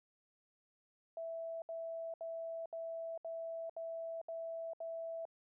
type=tone bursts; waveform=sine; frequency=659.3 Hz; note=E5; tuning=in tune; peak=-40 dBFS; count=8; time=1.17-5.253 s; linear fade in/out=2 ms; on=450 ms; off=69 ms; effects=none